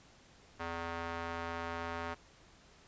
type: tone with band-pass filter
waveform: square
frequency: 84 Hz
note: E2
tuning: 33 cents sharp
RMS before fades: -40 dBFS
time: 0.59-2.15 s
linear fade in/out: 20 ms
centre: 1200 Hz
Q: 1
effects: pink hiss -61 dBFS RMS until 2.87 s + resampled to 16000 Hz